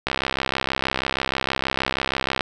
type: click train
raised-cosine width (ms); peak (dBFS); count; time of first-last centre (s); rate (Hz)
0.3; -5; 156; 0.07-2.408; 66.3
effects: none